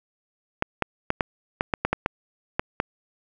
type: clicks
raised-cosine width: 0.5 ms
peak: -6 dBFS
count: 11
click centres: 0.624 / 0.823 / 1.104 / 1.208 / 1.609 / 1.738 / 1.85 / 1.93 / 2.061 / 2.595 / 2.801 s
effects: none